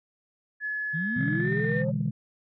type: tone with pitch glide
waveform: sine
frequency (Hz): 1706 to 1807.4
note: G#6 to A6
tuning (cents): +46 to +46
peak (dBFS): -28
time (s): 0.6-1.85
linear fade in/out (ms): 50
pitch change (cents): +100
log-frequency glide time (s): 1.37-1.51
type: linear sweep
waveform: sine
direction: up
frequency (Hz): 146.83 to 554.4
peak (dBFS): -28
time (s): 0.93-1.92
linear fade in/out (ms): 20
type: chord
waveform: sine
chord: E dominant seventh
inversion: second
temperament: just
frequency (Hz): 123.61 / 148.33 / 164.81 / 206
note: B2 / D3 / E3 / G#3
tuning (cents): +2 / +18 / 0 / -14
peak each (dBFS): -30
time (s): 1.16-2.11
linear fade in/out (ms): 10
effects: tanh soft clip ceiling -16 dBFS